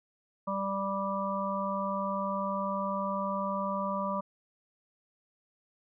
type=harmonic tone; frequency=196 Hz; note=G3; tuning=in tune; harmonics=1 / 3 / 5 / 6; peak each=-35 / -35 / -35 / -35 dBFS; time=0.47-4.21 s; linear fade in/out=10 ms; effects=none